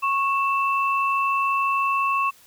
sine tone pair together, 1100 / 2654 Hz, C#6 / E7, -14 / +11 cents, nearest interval octave + minor third, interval 1525 cents, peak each -20 / -26 dBFS, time 0.02-2.31 s, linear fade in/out 20 ms, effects white hiss -53 dBFS RMS until 2.46 s

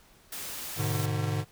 white noise, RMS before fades -38 dBFS, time 0.32-1.06 s, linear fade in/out 5 ms
square chord, G# diminished, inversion none, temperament just, 103.83 / 124.59 / 149.51 Hz, G#2 / B2 / D3, 0 / +16 / +31 cents, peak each -31 / -36 / -32 dBFS, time 0.76-1.45 s, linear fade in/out 50 ms
effects pink hiss -59 dBFS RMS until 1.51 s

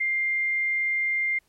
sine tone, 2100 Hz, C7, 6 cents sharp, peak -22 dBFS, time 0-1.39 s, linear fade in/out 10 ms, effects pink hiss -67 dBFS RMS until 1.48 s + MP3 64 kbps

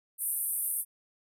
pink band-pass noise, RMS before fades -32 dBFS, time 0.18-0.85 s, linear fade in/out 50 ms, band 8900 to 14000 Hz, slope 96 dB/octave, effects none

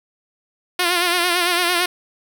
5% pulse tone with vibrato, 352 Hz, F4, 14 cents sharp, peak -5 dBFS, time 0.79-1.86 s, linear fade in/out 5 ms, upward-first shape sine, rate 8.9 Hz, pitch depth 57 cents each way, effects none

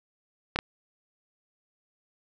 clicks, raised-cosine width 0.3 ms, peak -10 dBFS, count 2, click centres 0.56 / 0.589 s, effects none

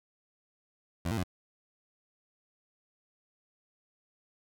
20% pulse tone with pitch steps, 85.6 / 113.6 / 91.9 Hz, F2 / A#2 / F#2, -34 / -44 / -11 cents, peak -25 dBFS, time 1.05-1.236 s, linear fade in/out 5 ms, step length 62 ms, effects none

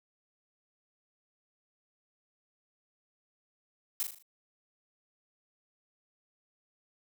blue noise with echo, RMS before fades -31 dBFS, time 4-4.03 s, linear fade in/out 0 ms, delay 39 ms, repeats 5, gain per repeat -6 dB, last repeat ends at 4.225 s, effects none

